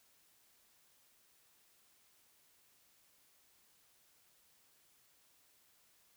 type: silence
effects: white hiss -70 dBFS RMS until 6.16 s